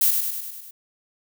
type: noise with echo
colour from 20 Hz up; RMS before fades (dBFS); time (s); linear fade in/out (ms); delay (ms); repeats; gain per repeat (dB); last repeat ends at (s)
violet; -18; 0.01-0.11; 5; 100; 6; -4; 0.71
effects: none